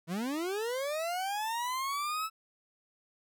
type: linear sweep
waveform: 40% pulse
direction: up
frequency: 155.56 to 1318.5 Hz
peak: -31 dBFS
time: 0.07-2.3 s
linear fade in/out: 50 ms
effects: none